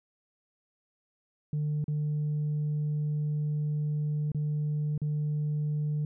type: tone with dropouts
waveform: sine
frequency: 150 Hz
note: D3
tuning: 37 cents sharp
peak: -25 dBFS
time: 1.53-6.05 s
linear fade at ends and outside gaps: 2 ms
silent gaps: 1.842-1.881 / 4.318-4.347 / 4.978-5.017 s
effects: tanh soft clip ceiling -25 dBFS